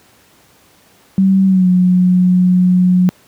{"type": "tone with pitch glide", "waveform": "sine", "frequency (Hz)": [191.9, 181.55], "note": ["G3", "F#3"], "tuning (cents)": [-37, -33], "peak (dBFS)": -7, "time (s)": [1.18, 3.09], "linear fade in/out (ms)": 0, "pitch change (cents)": -96, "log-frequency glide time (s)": [1.46, 1.68], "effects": ["pink hiss -49 dBFS RMS until 3.27 s", "high-pass 100 Hz 12 dB/octave"]}